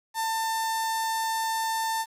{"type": "tone with notch filter", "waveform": "sawtooth", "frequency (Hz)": 895, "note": "A5", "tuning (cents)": 29, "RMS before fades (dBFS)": -28, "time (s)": [0.14, 2.06], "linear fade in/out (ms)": 50, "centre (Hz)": 2500, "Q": 1.5, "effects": ["resampled to 32000 Hz", "9-bit"]}